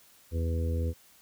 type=harmonic tone; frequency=82.41 Hz; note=E2; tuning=in tune; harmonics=1 / 2 / 3 / 4 / 5 / 6; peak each=-27 / -42 / -39 / -44 / -43 / -39 dBFS; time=0.31-0.94 s; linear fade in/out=50 ms; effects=white hiss -59 dBFS RMS until 1.21 s